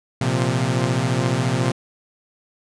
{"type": "chord", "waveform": "sawtooth", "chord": "Bb suspended second", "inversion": "none", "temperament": "equal with one note detuned", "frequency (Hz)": [116.54, 130.81, 173.61], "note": ["Bb2", "C3", "F3"], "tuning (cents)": [0, 0, -10], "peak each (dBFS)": [-19, -17, -22], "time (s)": [0.21, 1.72], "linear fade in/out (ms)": 5, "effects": ["resampled to 22050 Hz"]}